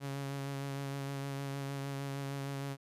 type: tone with vibrato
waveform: sawtooth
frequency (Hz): 138.59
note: C#3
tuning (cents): 0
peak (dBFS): -33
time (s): 0-2.77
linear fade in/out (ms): 50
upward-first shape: sine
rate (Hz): 6.5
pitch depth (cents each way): 18
effects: resampled to 32000 Hz